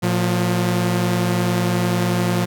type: tone pair together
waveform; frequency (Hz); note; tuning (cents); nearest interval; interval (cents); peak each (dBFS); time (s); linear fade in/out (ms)
sawtooth; 114.46 / 177.3; A#2 / F3; -31 / +26; minor sixth; 757; -17 / -15; 0.02-2.46; 20
effects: none